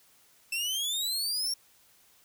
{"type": "exponential sweep", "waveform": "sawtooth", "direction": "up", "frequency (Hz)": [2649, 5588], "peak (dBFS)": -26, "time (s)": [0.52, 1.54], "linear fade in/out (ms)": 5, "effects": ["white hiss -62 dBFS RMS until 2.24 s"]}